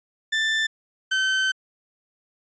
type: tone pair in turn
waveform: 30% pulse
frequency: 1771 / 1537.2 Hz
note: A6 / G6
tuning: +11 / -34 cents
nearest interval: major second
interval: 245 cents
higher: first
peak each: -18 / -17 dBFS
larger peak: second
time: 0.32-0.67 / 1.11-1.52 s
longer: second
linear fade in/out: 10 ms
effects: resampled to 16000 Hz